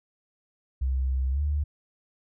sine tone with pitch glide, 65.41 to 73.42 Hz, C2 to D2, 0 to 0 cents, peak -23 dBFS, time 0.81-1.64 s, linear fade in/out 10 ms, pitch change +200 cents, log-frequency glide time 1.31-1.41 s, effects none

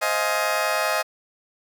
20% pulse chord, F minor seventh, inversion second, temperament just, 523.8 / 628.6 / 698.5 / 838.1 Hz, C5 / Eb5 / F5 / Ab5, +2 / +18 / 0 / +16 cents, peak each -24 / -19 / -24 / -23 dBFS, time 0.01-1.03 s, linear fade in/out 20 ms, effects none

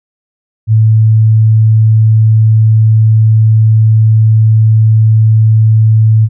sine tone, 110 Hz, A2, in tune, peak -3 dBFS, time 0.67-6.29 s, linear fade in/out 50 ms, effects none

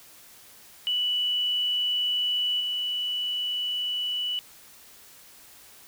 sine tone with level steps, 2960 Hz, F#7, in tune, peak -23 / -26 dBFS, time 0.87-4.39 s, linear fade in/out 0 ms, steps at 2.6 s, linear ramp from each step 5 ms, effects white hiss -51 dBFS RMS until 5.87 s

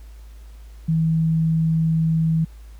sine tone, 161.5 Hz, E3, 35 cents flat, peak -16 dBFS, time 0.88-2.45 s, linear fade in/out 10 ms, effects added 54 Hz sine -38 dBFS peak until 2.79 s + pink hiss -56 dBFS RMS until 2.79 s

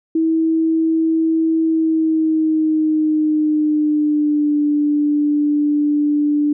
sine tone with pitch glide, 323.2 to 294.7 Hz, E4 to D4, -34 to +6 cents, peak -13 dBFS, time 0.15-6.53 s, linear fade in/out 5 ms, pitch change -160 cents, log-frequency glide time 1.63-4.6 s, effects none

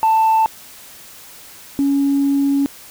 sine tone pair in turn, 886 / 279.1 Hz, A5 / C#4, +12 / +12 cents, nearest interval octave + minor sixth, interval 2000 cents, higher first, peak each -9 / -12 dBFS, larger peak first, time 0.03-0.46 / 1.79-2.66 s, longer second, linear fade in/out 0 ms, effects tanh soft clip ceiling -9 dBFS + white hiss -40 dBFS RMS until 2.9 s

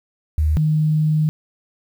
sine tone pair in turn, 77 / 154.37 Hz, D#2 / D#3, -17 / -13 cents, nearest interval octave, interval 1204 cents, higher second, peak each -14 dBFS, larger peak neither, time 0.38-0.57 / 0.57-1.29 s, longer second, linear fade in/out 0 ms, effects 8-bit

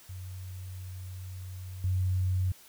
sine tone with level steps, 92.5 Hz, F#2, in tune, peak -38 / -25 dBFS, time 0.09-2.52 s, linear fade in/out 5 ms, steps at 1.84 s, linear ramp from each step 2 ms, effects white hiss -55 dBFS RMS until 2.68 s

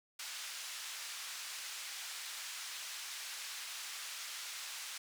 white band-pass noise, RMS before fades -45 dBFS, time 0.19-4.98 s, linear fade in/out 5 ms, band 1300 to 6900 Hz, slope 12 dB/octave, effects none

